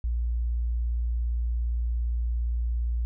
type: tone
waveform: sine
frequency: 58.7 Hz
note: A#1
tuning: 13 cents sharp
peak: -24 dBFS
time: 0.04-3.05 s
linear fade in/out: 0 ms
effects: none